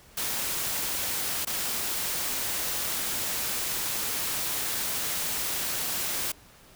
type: noise with dropouts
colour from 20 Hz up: white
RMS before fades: -30 dBFS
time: 0.17-6.32 s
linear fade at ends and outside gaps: 5 ms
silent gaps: 1.45-1.47 s
effects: pink hiss -54 dBFS RMS until 6.75 s